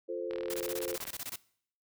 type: chord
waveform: sine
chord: F major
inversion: none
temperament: equal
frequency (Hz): 349.2 / 440 / 523.3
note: F4 / A4 / C5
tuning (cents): 0 / 0 / 0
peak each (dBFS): -38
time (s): 0.08-0.97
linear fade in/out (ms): 20
type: click train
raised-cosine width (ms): 0.3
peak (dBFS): -28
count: 32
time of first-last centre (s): 0.31-1.077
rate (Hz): 40.4
type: noise bursts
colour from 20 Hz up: white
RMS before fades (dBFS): -39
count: 14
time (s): 0.5-1.358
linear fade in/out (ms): 2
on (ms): 39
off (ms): 24
effects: noise-tail reverb RT60 0.6 s tail -21 dB re dry